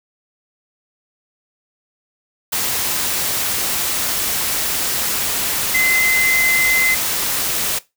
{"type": "tone in noise", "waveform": "sine", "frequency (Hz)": 2056, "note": "C7", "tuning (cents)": -31, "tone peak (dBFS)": -13, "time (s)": [5.74, 6.95], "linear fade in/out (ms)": 10, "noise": "white", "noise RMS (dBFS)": -20, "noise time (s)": [2.52, 7.79], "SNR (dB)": 4, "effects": ["noise-tail reverb RT60 0.2 s tail -18 dB re dry"]}